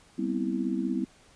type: chord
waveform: sine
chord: C major seventh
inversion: second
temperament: just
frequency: 196.22 / 245.3 / 261.6 / 327 Hz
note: G3 / B3 / C4 / E4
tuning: +2 / -12 / 0 / -14 cents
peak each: -32 dBFS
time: 0.18-1.05 s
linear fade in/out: 10 ms
effects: pink hiss -58 dBFS RMS until 1.35 s + resampled to 22050 Hz